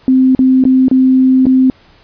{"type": "tone with dropouts", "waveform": "sine", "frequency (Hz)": 260, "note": "C4", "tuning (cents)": -11, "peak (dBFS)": -5, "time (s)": [0.08, 1.7], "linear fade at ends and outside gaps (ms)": 1, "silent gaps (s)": [[0.35, 0.391], [0.639, 0.652], [0.883, 0.913], [1.456, 1.466]], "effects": ["pink hiss -46 dBFS RMS until 2.03 s", "resampled to 11025 Hz"]}